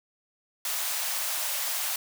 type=high-pass noise; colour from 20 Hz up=white; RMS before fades=-30 dBFS; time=0.65-1.96 s; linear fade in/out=2 ms; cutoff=570 Hz; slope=48 dB/octave; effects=none